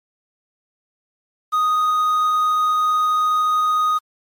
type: tone with quantisation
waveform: triangle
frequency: 1244.5 Hz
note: D#6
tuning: in tune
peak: -13 dBFS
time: 1.52-3.99 s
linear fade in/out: 20 ms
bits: 7
effects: MP3 64 kbps